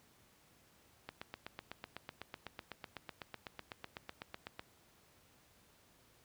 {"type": "click train", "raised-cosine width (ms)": 0.3, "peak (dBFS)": -27, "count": 29, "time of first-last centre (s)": [1.09, 4.594], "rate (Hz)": 7.99, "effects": ["pink hiss -67 dBFS RMS until 6.24 s", "high-pass 60 Hz 12 dB/octave"]}